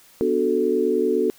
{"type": "chord", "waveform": "sine", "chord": "B minor seventh", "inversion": "none", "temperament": "equal", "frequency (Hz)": [246.9, 293.7, 370, 440], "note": ["B3", "D4", "F#4", "A4"], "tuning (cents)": [0, 0, 0, 0], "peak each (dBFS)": [-26, -26, -22, -21], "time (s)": [0.21, 1.3], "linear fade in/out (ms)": 0, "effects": ["white hiss -52 dBFS RMS until 1.38 s"]}